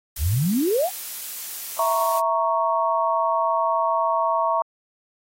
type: noise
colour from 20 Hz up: blue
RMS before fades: -32 dBFS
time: 0.16-2.2 s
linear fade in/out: 5 ms
type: exponential sweep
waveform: sine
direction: up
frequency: 65.41 to 791 Hz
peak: -18 dBFS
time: 0.18-0.9 s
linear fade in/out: 50 ms
type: chord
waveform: sine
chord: A# diminished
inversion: second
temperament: equal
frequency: 659.3 / 932.3 / 1108.7 Hz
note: E5 / A#5 / C#6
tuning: 0 / 0 / 0 cents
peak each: -23 dBFS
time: 1.79-4.62 s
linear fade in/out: 2 ms
effects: AAC 48 kbps